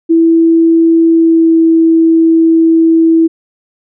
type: tone with pitch glide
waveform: sine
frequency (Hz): 329.6 to 326.9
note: E4 to E4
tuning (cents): 0 to -14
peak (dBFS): -4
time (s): 0.09-3.28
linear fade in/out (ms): 20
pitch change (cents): -14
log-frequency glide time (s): 1.08-1.55
effects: none